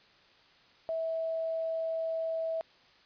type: tone with quantisation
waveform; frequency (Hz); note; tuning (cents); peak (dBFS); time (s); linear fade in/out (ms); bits
sine; 651; E5; -22; -30; 0.89-2.61; 0; 10
effects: white hiss -61 dBFS RMS until 3.05 s + resampled to 11025 Hz